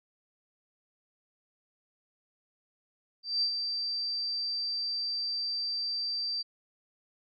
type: tone with ADSR envelope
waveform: sine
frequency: 4679 Hz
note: D8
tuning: 7 cents flat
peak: -24 dBFS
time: 3.23-6.43 s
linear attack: 190 ms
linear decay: 84 ms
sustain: -6 dB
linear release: 20 ms
effects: none